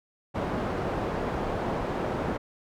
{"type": "low-pass noise", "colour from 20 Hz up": "white", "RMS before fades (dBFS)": -30, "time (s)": [0.34, 2.38], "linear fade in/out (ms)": 20, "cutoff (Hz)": 690, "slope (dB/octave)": 12, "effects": []}